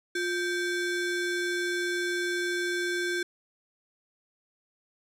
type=ring-modulated tone; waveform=square; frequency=960 Hz; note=B5; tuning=49 cents flat; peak=-25 dBFS; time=0.15-3.23 s; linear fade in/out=5 ms; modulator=607 Hz; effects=low-pass 9000 Hz 12 dB/octave